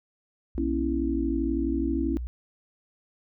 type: tone with vibrato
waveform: sine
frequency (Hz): 60.4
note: B1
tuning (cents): -38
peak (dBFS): -30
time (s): 0.55-2.27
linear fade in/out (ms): 0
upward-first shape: triangle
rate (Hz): 0.89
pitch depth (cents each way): 81
type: chord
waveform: sine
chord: A# diminished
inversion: none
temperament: equal with one note detuned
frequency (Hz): 238.8 / 277.2 / 329.6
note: A#3 / C#4 / E4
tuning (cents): +42 / 0 / 0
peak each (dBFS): -33 / -28 / -28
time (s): 0.58-2.17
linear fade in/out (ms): 0
effects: none